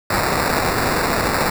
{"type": "noise with sample-and-hold", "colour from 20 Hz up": "white", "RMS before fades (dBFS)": -19, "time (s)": [0.1, 1.5], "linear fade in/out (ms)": 5, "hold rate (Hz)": 3150, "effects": []}